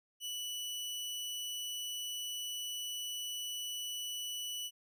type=tone; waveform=sawtooth; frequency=2960 Hz; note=F#7; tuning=in tune; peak=-35 dBFS; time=0.2-4.71 s; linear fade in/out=50 ms; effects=none